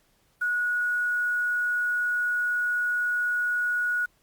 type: tone with quantisation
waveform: sine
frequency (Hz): 1458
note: F#6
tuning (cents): -26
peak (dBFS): -23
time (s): 0.41-4.06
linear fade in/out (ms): 10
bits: 8
effects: pink hiss -66 dBFS RMS until 4.22 s + Opus 48 kbps